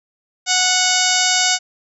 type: harmonic tone with a mistuned harmonic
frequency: 736 Hz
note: F#5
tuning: 9 cents flat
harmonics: 1 / 2 / 3 / 4 / 5 / 6 / 7 / 8 / 9 / 10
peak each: -23 / -23 / -23 / -23 / -23 / -23 / -23 / -23 / -23 / -23 dBFS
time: 0.46-1.59 s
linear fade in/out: 50 ms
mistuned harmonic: 6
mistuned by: +51 cents
effects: none